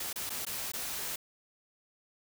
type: noise with dropouts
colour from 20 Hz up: white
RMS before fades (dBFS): -37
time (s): 0-1.16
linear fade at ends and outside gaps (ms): 5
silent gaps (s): 0.13-0.158 / 0.295-0.302 / 0.452-0.466 / 0.719-0.735
effects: none